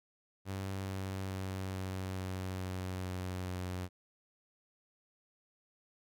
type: tone with pitch steps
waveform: sawtooth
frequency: 96.5 / 95.72 / 94.95 / 94.19 / 93.43 / 92.68 / 91.93 / 91.19 Hz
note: G2 / G2 / F#2 / F#2 / F#2 / F#2 / F#2 / F#2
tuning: -27 / -41 / +45 / +31 / +17 / +3 / -11 / -25 cents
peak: -33 dBFS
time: 0.45-3.89 s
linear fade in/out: 50 ms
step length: 430 ms
effects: none